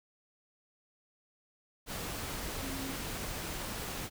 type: tone in noise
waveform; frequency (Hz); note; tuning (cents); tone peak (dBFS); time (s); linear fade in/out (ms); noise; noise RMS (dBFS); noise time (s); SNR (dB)
sine; 268.6; C4; +46; -40; 2.59-2.95; 50; pink; -39; 1.86-4.1; -4
effects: none